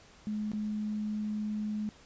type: tone with dropouts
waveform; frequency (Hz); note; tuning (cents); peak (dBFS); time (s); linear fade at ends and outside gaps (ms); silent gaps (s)
sine; 212; G#3; +36; -31; 0.27-1.89; 0; 0.517-0.534
effects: pink hiss -57 dBFS RMS until 2.05 s + resampled to 16000 Hz